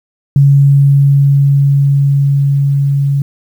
sine tone with level ramp, 140 Hz, C#3, 18 cents sharp, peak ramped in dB -3 to -9 dBFS, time 0.36-3.22 s, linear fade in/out 2 ms, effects 7-bit

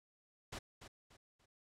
pink noise with echo, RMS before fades -45 dBFS, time 0.52-0.59 s, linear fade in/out 10 ms, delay 290 ms, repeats 3, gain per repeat -9 dB, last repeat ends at 1.46 s, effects low-pass 8000 Hz 12 dB/octave

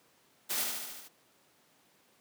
white noise with echo, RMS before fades -33 dBFS, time 0.49-0.65 s, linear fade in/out 20 ms, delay 73 ms, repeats 6, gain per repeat -3 dB, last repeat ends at 1.088 s, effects pink hiss -66 dBFS RMS until 2.2 s + high-pass 200 Hz 12 dB/octave

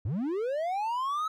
triangle linear sweep, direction up, 82.41 to 1300 Hz, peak -26 dBFS, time 0.05-1.28 s, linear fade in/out 5 ms, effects none

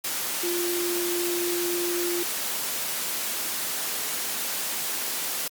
sine tone in noise, 349.2 Hz, F4, in tune, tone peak -26 dBFS, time 0.43-2.23 s, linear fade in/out 5 ms, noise white, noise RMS -29 dBFS, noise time 0.04-5.48 s, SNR 0 dB, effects high-pass 200 Hz 12 dB/octave + Opus 48 kbps

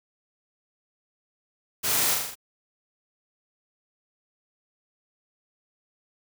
white noise with echo, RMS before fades -26 dBFS, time 1.83-2.15 s, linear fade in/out 20 ms, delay 41 ms, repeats 5, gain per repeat -3 dB, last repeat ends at 2.355 s, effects none

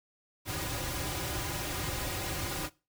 pink noise with comb filter, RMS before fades -35 dBFS, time 0.45-2.7 s, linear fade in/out 50 ms, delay 4.5 ms, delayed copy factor -1, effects noise-tail reverb RT60 0.3 s tail -21 dB re dry

